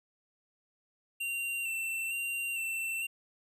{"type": "tone with vibrato", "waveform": "square", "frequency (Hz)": 2726, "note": "F7", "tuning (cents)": -43, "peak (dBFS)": -33, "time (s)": [1.2, 3.07], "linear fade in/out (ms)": 10, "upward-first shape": "square", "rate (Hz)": 1.1, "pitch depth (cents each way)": 25, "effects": []}